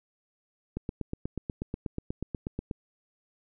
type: click train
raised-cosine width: 3 ms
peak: -19 dBFS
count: 17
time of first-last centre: 0.77-2.712 s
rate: 8.24 Hz
effects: none